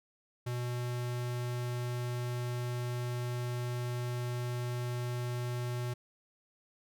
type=tone; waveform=square; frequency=122.3 Hz; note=B2; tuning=16 cents flat; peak=-34 dBFS; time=0.46-5.94 s; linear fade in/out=10 ms; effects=none